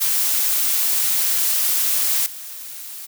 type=noise with level steps; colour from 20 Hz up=blue; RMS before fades=-19 / -34 dBFS; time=0-3.07 s; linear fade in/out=20 ms; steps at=2.26 s; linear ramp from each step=2 ms; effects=none